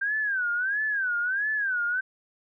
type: tone with vibrato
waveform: sine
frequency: 1568 Hz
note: G6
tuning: in tune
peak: -24 dBFS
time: 0.01-2.01 s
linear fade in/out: 10 ms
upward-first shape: sine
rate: 1.5 Hz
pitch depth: 180 cents each way
effects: none